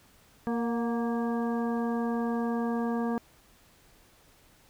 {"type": "harmonic tone with a mistuned harmonic", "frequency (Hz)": 233.1, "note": "A#3", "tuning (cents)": 0, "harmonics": [1, 2, 3, 4, 5, 7], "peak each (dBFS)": [-28, -34, -38, -40, -42, -45], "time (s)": [0.47, 3.18], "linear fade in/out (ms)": 0, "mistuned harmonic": 3, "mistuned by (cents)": 39, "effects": ["pink hiss -60 dBFS RMS until 4.69 s"]}